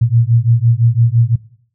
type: beating tone pair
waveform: sine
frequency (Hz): 114 / 119.9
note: A#2 / A#2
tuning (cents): -38 / +49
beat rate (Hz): 5.9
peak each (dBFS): -12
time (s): 0.01-1.36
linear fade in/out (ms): 10
effects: noise-tail reverb RT60 0.6 s tail -20 dB re dry